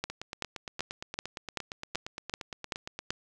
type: two click trains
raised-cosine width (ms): 0.2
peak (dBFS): -14 / -20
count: 9 / 27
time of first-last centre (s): 0.04-3.105 / 0.1-3.106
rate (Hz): 2.61 / 8.65
effects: none